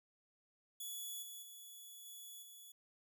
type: tone with level steps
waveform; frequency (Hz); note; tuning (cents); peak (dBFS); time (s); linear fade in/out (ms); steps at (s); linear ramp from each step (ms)
5% pulse; 3408; G#7; +44; -36 / -41 / -45 / -43 / -47; 0.8-2.72; 5; 1.22 / 1.42 / 2.05 / 2.42; 10
effects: none